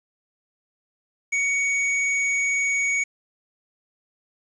square tone, 2239 Hz, C#7, 17 cents sharp, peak -21 dBFS, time 1.32-3.04 s, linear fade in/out 10 ms, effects resampled to 22050 Hz + 8-bit

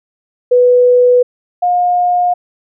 sine tone pair in turn, 493.9 / 713.4 Hz, B4 / F5, 0 / +37 cents, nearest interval tritone, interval 637 cents, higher second, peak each -5 / -9 dBFS, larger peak first, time 0.51-1.23 / 1.62-2.34 s, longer neither, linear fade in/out 10 ms, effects none

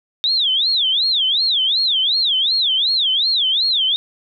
sine tone with vibrato, 3611 Hz, A7, 44 cents sharp, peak -14 dBFS, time 0.24-3.96 s, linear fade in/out 0 ms, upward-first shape sine, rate 2.7 Hz, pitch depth 300 cents each way, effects none

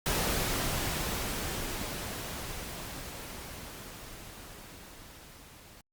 pink noise with level ramp, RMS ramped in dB -29 to -53 dBFS, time 0.06-5.81 s, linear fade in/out 2 ms, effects Opus 48 kbps

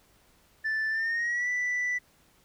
sine tone with pitch glide, 1760 to 1975.5 Hz, A6 to B6, 0 to 0 cents, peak -24 dBFS, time 0.64-1.99 s, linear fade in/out 20 ms, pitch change +200 cents, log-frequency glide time 0.9-1.49 s, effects tanh soft clip ceiling -25 dBFS + pink hiss -63 dBFS RMS until 2.44 s

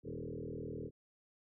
sine tone with frequency modulation, 280.1 Hz, C#4, 18 cents sharp, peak -40 dBFS, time 0.03-0.91 s, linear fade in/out 50 ms, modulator 39.8 Hz, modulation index 4.9, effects none

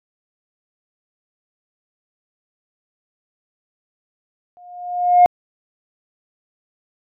sine tone with exponential growth, 713 Hz, F5, 36 cents sharp, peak -3 dBFS, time 4.57-5.26 s, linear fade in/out 0 ms, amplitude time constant 150 ms, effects tanh soft clip ceiling -3 dBFS

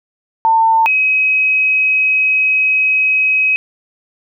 sine tone pair in turn, 898 / 2540 Hz, A5 / D#7, +35 / +35 cents, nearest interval octave + tritone, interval 1800 cents, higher second, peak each -8 / -10 dBFS, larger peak first, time 0.45-0.86 / 0.86-3.56 s, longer second, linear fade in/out 0 ms, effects none

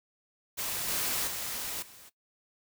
white noise with level steps, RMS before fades -34 / -31 / -36 / -52 dBFS, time 0.57-2.1 s, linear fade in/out 20 ms, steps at 0.88 / 1.27 / 1.82 s, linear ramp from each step 5 ms, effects noise-tail reverb RT60 0.1 s tail -17 dB re dry

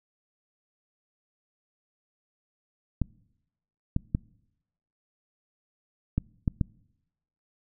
clicks, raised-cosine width 5 ms, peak -12 dBFS, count 6, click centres 3.017 / 3.964 / 4.149 / 6.18 / 6.478 / 6.612 s, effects noise-tail reverb RT60 0.9 s tail -25 dB re dry

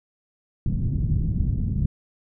white low-pass noise, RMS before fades -23 dBFS, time 0.66-1.86 s, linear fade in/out 2 ms, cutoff 170 Hz, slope 24 dB/octave, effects none

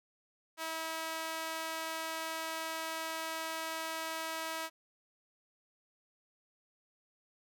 sawtooth tone with high-pass filter, 322.7 Hz, E4, 37 cents flat, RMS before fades -39 dBFS, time 0.57-4.7 s, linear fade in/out 50 ms, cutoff 890 Hz, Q 0.87, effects none

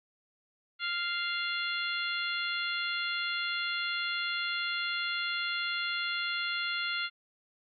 harmonic tone with a mistuned harmonic, 697 Hz, F5, 4 cents flat, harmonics 2 / 3 / 4 / 5 / 6, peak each -34 / -36 / -37 / -38 / -39 dBFS, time 0.79-7.1 s, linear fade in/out 50 ms, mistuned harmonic 5, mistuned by -30 cents, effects MP3 48 kbps

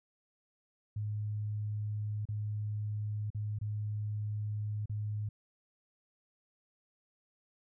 sine tone with dropouts, 105.4 Hz, G#2, 26 cents sharp, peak -33 dBFS, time 0.96-5.29 s, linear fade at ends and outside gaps 5 ms, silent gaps 2.254-2.287 / 3.303-3.347 / 3.588-3.612 / 4.858-4.895 s, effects none

